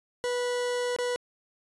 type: tone with dropouts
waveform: 40% pulse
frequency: 490.3 Hz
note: B4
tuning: 13 cents flat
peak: -26 dBFS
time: 0.24-1.16 s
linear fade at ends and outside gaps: 0 ms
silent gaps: 0.963-0.987 s
effects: resampled to 22050 Hz